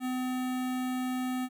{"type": "tone with notch filter", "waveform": "square", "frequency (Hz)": 254.3, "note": "C4", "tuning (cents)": -49, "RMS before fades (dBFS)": -32, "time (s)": [0, 1.49], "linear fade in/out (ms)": 50, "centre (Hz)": 5100, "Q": 1.7, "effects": []}